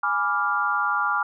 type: chord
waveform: sine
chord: G# diminished seventh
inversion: none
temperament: equal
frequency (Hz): 830.6 / 987.8 / 1174.7 / 1396.9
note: G#5 / B5 / D6 / F6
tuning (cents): 0 / 0 / 0 / 0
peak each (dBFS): -28 / -30 / -25 / -24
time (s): 0.03-1.23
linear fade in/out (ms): 5
effects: none